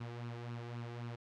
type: tone with flanger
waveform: sawtooth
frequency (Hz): 118.8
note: A#2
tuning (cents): +33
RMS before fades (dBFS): -44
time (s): 0-1.16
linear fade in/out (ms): 10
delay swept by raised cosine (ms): 0.72 to 2.62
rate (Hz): 3.8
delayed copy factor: +0.6
effects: low-pass 4000 Hz 12 dB/octave